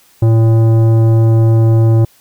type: tone with tanh clipping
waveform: sine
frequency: 112.9 Hz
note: A2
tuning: 45 cents sharp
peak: -8 dBFS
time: 0.22-2.05 s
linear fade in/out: 5 ms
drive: 13 dB
effects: white hiss -49 dBFS RMS until 2.2 s